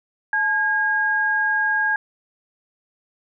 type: tone pair together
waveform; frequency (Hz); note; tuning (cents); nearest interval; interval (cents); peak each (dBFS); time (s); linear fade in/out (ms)
sine; 863.5 / 1630; A5 / G#6; -33 / -33; major seventh; 1100; -25 / -18; 0.33-1.96; 2
effects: none

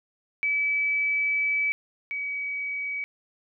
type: tone pair in turn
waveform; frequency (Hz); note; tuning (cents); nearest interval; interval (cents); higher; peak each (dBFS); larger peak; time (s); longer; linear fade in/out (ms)
sine; 2296 / 2272; D7 / C#7; -40 / +42; unison; 18; first; -22 / -28; first; 0.43-1.72 / 2.11-3.04; first; 0
effects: none

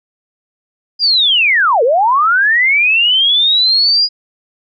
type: linear two-way sweep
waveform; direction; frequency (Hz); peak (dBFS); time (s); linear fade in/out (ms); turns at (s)
sine; down then up; 4924 to 440 to 4924; -8; 0.99-4.09; 50; 1.83
effects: none

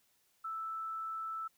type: tone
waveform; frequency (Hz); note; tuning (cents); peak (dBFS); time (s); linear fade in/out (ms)
sine; 1318.5; E6; 0; -37; 0.44-1.48; 10
effects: white hiss -73 dBFS RMS until 1.57 s

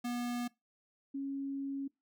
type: tone pair in turn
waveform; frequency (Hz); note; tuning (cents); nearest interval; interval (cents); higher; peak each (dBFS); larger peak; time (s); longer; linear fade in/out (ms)
square / sine; 242.1 / 275.3; B3 / C#4; -34 / -12; major second; 222; second; -35 / -35; neither; 0.04-0.48 / 1.14-1.88; second; 10
effects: noise-tail reverb RT60 0.2 s tail -22 dB re dry

